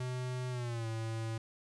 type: tone with pitch glide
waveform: square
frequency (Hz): 126.4 to 112.61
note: B2 to A2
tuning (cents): +41 to +41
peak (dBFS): -36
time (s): 0-1.38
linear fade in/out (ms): 5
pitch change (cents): -200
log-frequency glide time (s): 0.5-0.87
effects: resampled to 22050 Hz + 12-bit